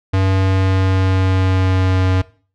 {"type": "tone with pitch glide", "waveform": "square", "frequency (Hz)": [95.4, 93.22], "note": ["G2", "F#2"], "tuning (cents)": [-47, 13], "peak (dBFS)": -13, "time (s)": [0.13, 2.22], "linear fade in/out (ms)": 10, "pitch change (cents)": -40, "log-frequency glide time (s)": [0.31, 2.08], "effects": ["noise-tail reverb RT60 0.4 s tail -19 dB re dry", "low-pass 4000 Hz 12 dB/octave"]}